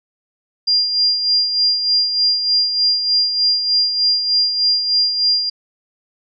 sine tone with tremolo, 4800 Hz, D8, 37 cents sharp, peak -11 dBFS, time 0.67-5.5 s, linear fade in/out 10 ms, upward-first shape sine, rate 3.3 Hz, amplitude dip 55%, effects none

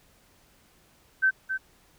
sine tone with echo, 1542 Hz, G6, 29 cents flat, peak -18 dBFS, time 1.22-1.31 s, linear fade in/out 20 ms, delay 270 ms, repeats 1, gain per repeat -8 dB, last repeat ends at 1.58 s, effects pink hiss -61 dBFS RMS until 1.98 s

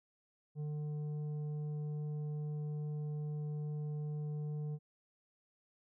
sine tone with tanh clipping, 149.8 Hz, D3, 35 cents sharp, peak -38 dBFS, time 0.55-4.79 s, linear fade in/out 50 ms, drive 7 dB, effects none

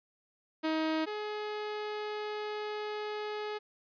sawtooth tone pair in turn, 316.2 / 422.1 Hz, D#4 / G#4, +28 / +28 cents, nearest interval perfect fourth, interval 500 cents, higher second, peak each -25 / -31 dBFS, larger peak first, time 0.63-1.06 / 1.06-3.59 s, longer second, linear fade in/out 20 ms, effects resampled to 11025 Hz

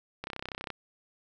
click train, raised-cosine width 0.3 ms, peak -20 dBFS, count 16, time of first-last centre 0.24-0.703 s, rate 32.4 Hz, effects none

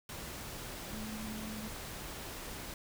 sine tone in noise, 216.5 Hz, A3, 28 cents flat, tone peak -41 dBFS, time 0.93-1.68 s, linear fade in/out 2 ms, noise pink, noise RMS -44 dBFS, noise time 0.09-2.74 s, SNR 0 dB, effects none

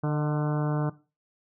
harmonic tone with a mistuned harmonic, 149.3 Hz, D3, 29 cents sharp, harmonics 1 / 2 / 3 / 4 / 5 / 6 / 7 / 8 / 9 / 10, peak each -25 / -31 / -35 / -37 / -39 / -41 / -42 / -43 / -44 / -45 dBFS, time 0.03-0.9 s, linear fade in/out 10 ms, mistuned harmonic 4, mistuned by +34 cents, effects noise-tail reverb RT60 0.3 s tail -17 dB re dry

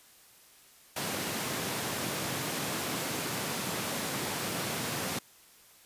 pink high-pass noise, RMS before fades -34 dBFS, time 0.96-5.19 s, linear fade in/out 5 ms, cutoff 120 Hz, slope 24 dB/octave, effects white hiss -58 dBFS RMS until 5.85 s + resampled to 32000 Hz

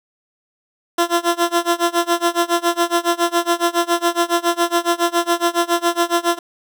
15% pulse tone with tremolo, 343 Hz, F4, 31 cents flat, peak -6 dBFS, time 0.98-6.39 s, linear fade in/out 5 ms, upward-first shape sine, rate 7.2 Hz, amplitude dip 95%, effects none

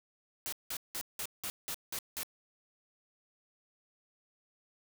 white noise bursts, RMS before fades -38 dBFS, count 8, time 0.46-2.232 s, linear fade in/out 0 ms, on 64 ms, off 180 ms, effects none

